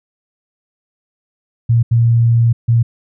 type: tone bursts at uneven times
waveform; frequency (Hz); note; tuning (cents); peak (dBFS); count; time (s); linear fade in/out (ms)
sine; 116.7; A#2; +2; -8; 3; 1.69-1.83 / 1.91-2.53 / 2.68-2.83; 10
effects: none